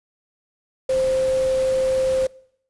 sine tone in noise, 523.3 Hz, C5, in tune, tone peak -17 dBFS, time 0.89-2.27 s, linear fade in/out 5 ms, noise pink, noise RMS -35 dBFS, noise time 0.89-2.27 s, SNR +15 dB, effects noise-tail reverb RT60 0.7 s tail -23 dB re dry + resampled to 24000 Hz

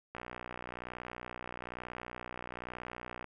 click train, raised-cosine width 0.5 ms, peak -26 dBFS, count 190, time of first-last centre 0.15-3.243 s, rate 61.1 Hz, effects none

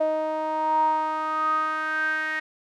sawtooth tone with band-pass filter sweep, 312.1 Hz, D#4, 5 cents sharp, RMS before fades -25 dBFS, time 0-2.4 s, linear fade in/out 10 ms, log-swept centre 670 to 1800 Hz, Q 9.9, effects none

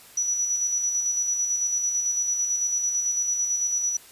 sine tone with tremolo, 5890 Hz, F#8, 9 cents flat, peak -21 dBFS, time 0.17-3.97 s, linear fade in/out 5 ms, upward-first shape square, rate 9 Hz, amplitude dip 35%, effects white hiss -49 dBFS RMS until 4.11 s + resampled to 32000 Hz

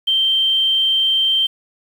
sine tone, 3136 Hz, G7, in tune, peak -13 dBFS, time 0.07-1.47 s, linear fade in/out 10 ms, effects 7-bit

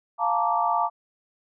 sine chord, Bb major seventh, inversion second, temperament just, 699.2 / 874.1 / 932.3 / 1165.4 Hz, F5 / A5 / Bb5 / D6, +2 / -12 / 0 / -14 cents, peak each -26 dBFS, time 0.18-0.9 s, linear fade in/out 50 ms, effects none

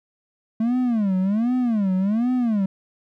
triangle tone with vibrato, 216.9 Hz, A3, 25 cents flat, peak -16 dBFS, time 0.6-2.66 s, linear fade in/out 5 ms, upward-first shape sine, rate 1.3 Hz, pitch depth 270 cents each way, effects none

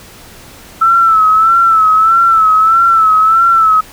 sine tone with vibrato, 1318.5 Hz, E6, in tune, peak -5 dBFS, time 0.81-3.81 s, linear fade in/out 10 ms, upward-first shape sine, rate 1.6 Hz, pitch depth 59 cents each way, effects pink hiss -36 dBFS RMS until 3.92 s

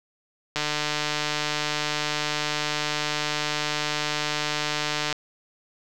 click train, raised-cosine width 0.2 ms, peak -8 dBFS, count 686, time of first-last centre 0.56-5.127 s, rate 150 Hz, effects none

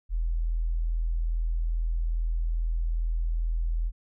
sine tone, 41.2 Hz, E1, in tune, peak -24 dBFS, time 0.09-3.92 s, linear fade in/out 50 ms, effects none

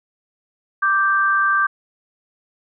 sine tone pair together, 1174.7 / 1569.8 Hz, D6 / G6, 0 / +2 cents, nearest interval perfect fourth, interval 502 cents, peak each -17 dBFS, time 0.82-1.67 s, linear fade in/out 10 ms, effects none

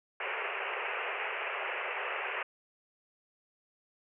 white band-pass noise, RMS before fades -36 dBFS, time 0.2-2.43 s, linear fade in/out 5 ms, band 380 to 2800 Hz, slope 96 dB/octave, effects none

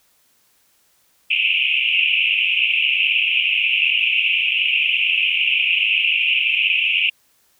white band-pass noise, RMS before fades -18 dBFS, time 1.3-7.1 s, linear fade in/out 10 ms, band 2400 to 2900 Hz, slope 96 dB/octave, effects white hiss -60 dBFS RMS until 7.59 s

